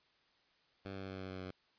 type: tone with pitch steps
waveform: 10% pulse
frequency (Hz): 97.3 / 96.35 / 95.41 / 94.48 / 93.55 / 92.64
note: G2 / G2 / G2 / F#2 / F#2 / F#2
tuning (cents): -12 / -29 / -46 / +37 / +20 / +3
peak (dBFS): -35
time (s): 0.85-1.51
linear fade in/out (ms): 5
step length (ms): 110
effects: white hiss -72 dBFS RMS until 1.78 s + resampled to 11025 Hz